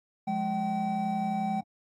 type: tone cluster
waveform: triangle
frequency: 177.9 / 209.3 / 768 Hz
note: F3 / G#3 / G5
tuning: +32 / +14 / -36 cents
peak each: -34 / -29 / -28 dBFS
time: 0.27-1.61 s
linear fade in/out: 10 ms
effects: AAC 32 kbps